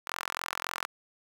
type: tone with high-pass filter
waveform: sawtooth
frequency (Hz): 43.65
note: F1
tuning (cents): 0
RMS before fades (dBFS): -37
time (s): 0.06-0.87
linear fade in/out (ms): 20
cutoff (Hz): 1200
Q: 1.9
effects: 9-bit